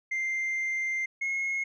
sine tone pair in turn, 2093 / 2164 Hz, C7 / C#7, 0 / -42 cents, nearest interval minor second, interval 58 cents, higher second, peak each -25 dBFS, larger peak neither, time 0.11-1.06 / 1.21-1.64 s, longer first, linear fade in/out 10 ms, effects tanh soft clip ceiling -26 dBFS

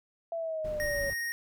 sine linear sweep, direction down, 672 to 554.4 Hz, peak -31 dBFS, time 0.32-1.1 s, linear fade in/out 2 ms
brown noise, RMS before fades -41 dBFS, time 0.64-1.14 s, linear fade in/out 10 ms
square tone, 1864.7 Hz, A#6, in tune, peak -32 dBFS, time 0.8-1.32 s, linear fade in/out 0 ms
effects none

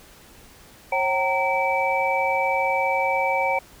sine tone cluster, 542 / 765 / 922 / 2305 Hz, C#5 / G5 / A#5 / D7, -39 / -42 / -19 / -33 cents, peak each -25 dBFS, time 0.92-3.59 s, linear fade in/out 5 ms, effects pink hiss -49 dBFS RMS until 3.8 s

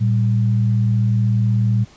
sine tone pair together, 114.5 / 194.63 Hz, A#2 / G3, -31 / -12 cents, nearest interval major sixth, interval 919 cents, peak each -14 / -22 dBFS, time 0-1.85 s, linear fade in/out 20 ms, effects pink hiss -48 dBFS RMS until 1.96 s + resampled to 16000 Hz

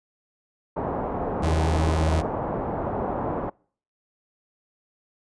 white low-pass noise, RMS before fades -28 dBFS, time 0.76-3.5 s, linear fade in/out 10 ms, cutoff 880 Hz, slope 24 dB/octave
35% pulse tone, 79.6 Hz, D#2, 40 cents sharp, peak -19 dBFS, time 1.42-2.22 s, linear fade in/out 20 ms
effects noise-tail reverb RT60 0.5 s tail -26 dB re dry + resampled to 22050 Hz

